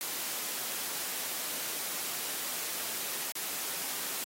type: noise with dropouts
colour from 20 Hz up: white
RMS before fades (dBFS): -36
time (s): 0.01-4.24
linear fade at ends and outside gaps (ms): 0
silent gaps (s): 3.319-3.354
effects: high-pass 200 Hz 12 dB/octave + AAC 48 kbps